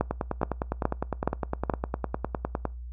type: two click trains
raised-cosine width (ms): 1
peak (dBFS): -13 / -9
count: 26 / 5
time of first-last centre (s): 0.11-2.653 / 0.01-1.698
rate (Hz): 9.83 / 2.37
effects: noise-tail reverb RT60 0.3 s tail -23 dB re dry + added 60 Hz sine -36 dBFS peak until 2.92 s